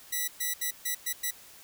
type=tone bursts at uneven times; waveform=5% pulse; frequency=1959 Hz; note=B6; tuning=15 cents flat; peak=-18 dBFS; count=6; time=0.12-0.28 / 0.4-0.54 / 0.61-0.71 / 0.85-0.95 / 1.06-1.13 / 1.23-1.31 s; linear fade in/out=10 ms; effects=white hiss -52 dBFS RMS until 1.63 s